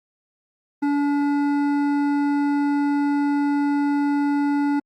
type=tone with hard clipping; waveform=sine; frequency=286.9 Hz; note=D4; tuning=40 cents flat; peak=-20 dBFS; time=0.82-4.8 s; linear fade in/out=10 ms; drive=11 dB; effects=Opus 32 kbps